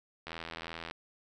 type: click train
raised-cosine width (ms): 0.3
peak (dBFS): -24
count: 54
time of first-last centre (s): 0.27-0.911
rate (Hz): 82.7
effects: none